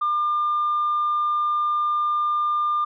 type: tone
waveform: sine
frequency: 1200 Hz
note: D6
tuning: 37 cents sharp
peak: -18 dBFS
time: 0.01-2.85 s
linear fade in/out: 10 ms
effects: tanh soft clip ceiling -16 dBFS